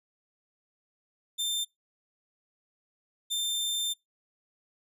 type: tone pair in turn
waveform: sawtooth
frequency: 3583 / 3583 Hz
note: A7 / A7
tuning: +31 / +31 cents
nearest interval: unison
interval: 0 cents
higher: neither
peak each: -25 dBFS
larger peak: neither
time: 1.38-1.65 / 3.3-3.94 s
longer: second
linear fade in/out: 20 ms
effects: noise-tail reverb RT60 0.2 s tail -26 dB re dry + resampled to 32000 Hz